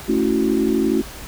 sine chord, F# minor seventh, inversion first, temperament equal, 220 / 277.2 / 329.6 / 370 Hz, A3 / C#4 / E4 / F#4, 0 / 0 / 0 / 0 cents, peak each -21 dBFS, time 0.08-1.02 s, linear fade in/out 10 ms, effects added 55 Hz sine -40 dBFS peak until 1.27 s + pink hiss -36 dBFS RMS until 1.27 s

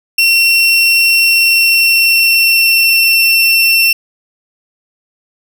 30% pulse tone with pitch glide, 2722 to 2705 Hz, F7 to E7, -45 to +44 cents, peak -4 dBFS, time 0.18-3.93 s, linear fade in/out 5 ms, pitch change -11 cents, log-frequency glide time 1.24-3.21 s, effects none

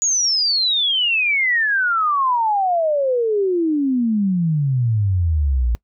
sine exponential sweep, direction down, 6830 to 56 Hz, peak -15 dBFS, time 0.02-5.75 s, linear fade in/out 0 ms, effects noise-tail reverb RT60 0.1 s tail -23 dB re dry

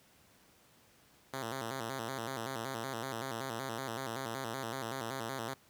5% pulse tone with vibrato, 123.47 Hz, B2, in tune, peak -26 dBFS, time 1.33-5.54 s, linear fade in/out 5 ms, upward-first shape square, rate 5.3 Hz, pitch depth 140 cents each way, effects pink hiss -64 dBFS RMS until 5.69 s + high-pass 80 Hz 12 dB/octave

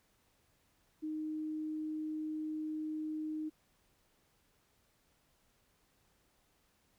sine tone, 309.9 Hz, D#4, 7 cents flat, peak -36 dBFS, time 1.02-3.5 s, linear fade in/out 20 ms, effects pink hiss -73 dBFS RMS until 6.98 s

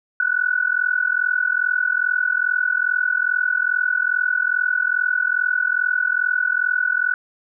sine tone with amplitude modulation, 1480 Hz, F#6, in tune, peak -13 dBFS, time 0.2-7.14 s, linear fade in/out 2 ms, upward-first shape sine, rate 42.4 Hz, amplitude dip 90%, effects none

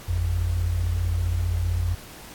sine tone pair together, 51.91 / 87.31 Hz, G#1 / F2, 0 / 0 cents, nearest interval major sixth, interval 900 cents, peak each -27 / -22 dBFS, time 0.08-1.95 s, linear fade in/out 10 ms, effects pink hiss -43 dBFS RMS until 2.34 s + AAC 64 kbps

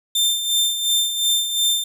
sawtooth tone with tremolo, 3585 Hz, A7, 32 cents sharp, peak -12 dBFS, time 0.15-1.84 s, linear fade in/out 5 ms, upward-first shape sine, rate 2.8 Hz, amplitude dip 60%, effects none

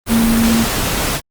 sine tone in noise, 228.4 Hz, A#3, 35 cents flat, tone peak -11 dBFS, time 0.08-0.66 s, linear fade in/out 50 ms, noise pink, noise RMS -18 dBFS, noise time 0.06-1.21 s, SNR +4 dB, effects Opus 32 kbps

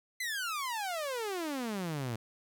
sawtooth exponential sweep, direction down, 2073 to 109.9 Hz, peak -30 dBFS, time 0.2-2.16 s, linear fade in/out 5 ms, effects none

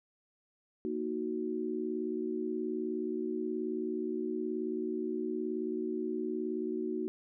sine chord, D# minor, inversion second, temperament equal, 233.1 / 311.1 / 370 Hz, A#3 / D#4 / F#4, 0 / 0 / 0 cents, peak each -38 / -37 / -35 dBFS, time 0.85-7.08 s, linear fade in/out 0 ms, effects none

